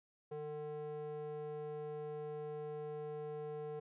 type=tone with band-pass filter; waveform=square; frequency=150 Hz; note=D3; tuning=37 cents sharp; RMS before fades=-44 dBFS; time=0.31-3.8 s; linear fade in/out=10 ms; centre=510 Hz; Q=3; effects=resampled to 8000 Hz